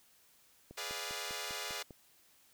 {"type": "click train", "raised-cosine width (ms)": 2, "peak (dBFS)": -36, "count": 7, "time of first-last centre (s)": [0.71, 1.908], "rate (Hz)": 5.01}
{"type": "chord", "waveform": "5% pulse", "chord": "G# diminished seventh", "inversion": "none", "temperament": "equal", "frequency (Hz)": [415.3, 493.9, 587.3, 698.5], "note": ["G#4", "B4", "D5", "F5"], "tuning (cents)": [0, 0, 0, 0], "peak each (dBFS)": -33, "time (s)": [0.77, 1.83], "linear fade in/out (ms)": 10}
{"effects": ["white hiss -66 dBFS RMS until 2.53 s"]}